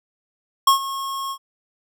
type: tone with ADSR envelope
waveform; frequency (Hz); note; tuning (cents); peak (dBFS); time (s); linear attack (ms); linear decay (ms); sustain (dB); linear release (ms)
square; 1088; C#6; -33; -10; 0.67-1.38; 5; 110; -16; 69
effects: none